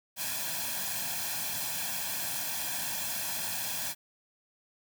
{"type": "noise with comb filter", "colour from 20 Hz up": "white", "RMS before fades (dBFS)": -34, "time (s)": [0.16, 3.95], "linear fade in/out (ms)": 50, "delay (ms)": 1.2, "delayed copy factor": 0.75, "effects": ["high-pass 100 Hz 12 dB/octave"]}